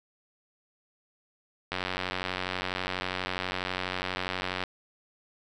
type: click train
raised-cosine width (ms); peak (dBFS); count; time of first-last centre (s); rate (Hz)
0.3; -14; 270; 1.72-4.638; 92.2
effects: none